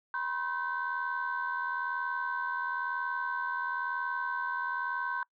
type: tone cluster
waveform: sine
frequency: 977 / 1058 / 1537 Hz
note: B5 / C6 / G6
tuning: -19 / +19 / -35 cents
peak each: -36 / -36 / -33 dBFS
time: 0.14-5.23 s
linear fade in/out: 2 ms
effects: noise-tail reverb RT60 0.1 s tail -26 dB re dry + tanh soft clip ceiling -23 dBFS